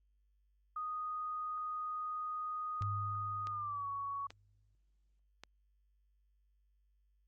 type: tone with pitch glide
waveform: sine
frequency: 1241 to 1118.5 Hz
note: D#6 to C#6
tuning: -5 to +15 cents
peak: -37 dBFS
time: 0.76-4.27 s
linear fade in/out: 5 ms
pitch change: -180 cents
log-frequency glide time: 3.47-3.87 s
type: tone with exponential decay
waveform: sine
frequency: 101.4 Hz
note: G#2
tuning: 41 cents flat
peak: -34 dBFS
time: 2.81-4.75 s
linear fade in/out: 0 ms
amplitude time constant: 420 ms
type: clicks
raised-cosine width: 0.2 ms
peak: -31 dBFS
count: 4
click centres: 2.822 / 3.471 / 4.305 / 5.436 s
effects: added 50 Hz sine -70 dBFS peak until 7.27 s + Opus 48 kbps